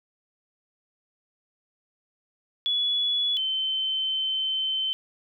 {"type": "tone pair in turn", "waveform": "sine", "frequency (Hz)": [3403, 3079], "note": ["G#7", "G7"], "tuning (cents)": [41, -32], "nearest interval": "major second", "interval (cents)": 173, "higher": "first", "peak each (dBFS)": [-22, -24], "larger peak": "first", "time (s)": [[2.66, 3.37], [3.37, 4.93]], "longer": "second", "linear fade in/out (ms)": 0, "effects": []}